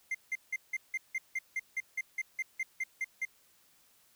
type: tone bursts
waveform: triangle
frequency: 2093 Hz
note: C7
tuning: in tune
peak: -29 dBFS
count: 16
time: 0.11-3.252 s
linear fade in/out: 5 ms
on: 37 ms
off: 170 ms
effects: white hiss -66 dBFS RMS until 4.15 s